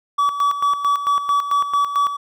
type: tone with tremolo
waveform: triangle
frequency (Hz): 1144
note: D6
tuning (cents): -46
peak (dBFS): -12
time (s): 0.18-2.17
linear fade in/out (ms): 10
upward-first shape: square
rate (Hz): 4.5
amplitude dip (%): 65
effects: none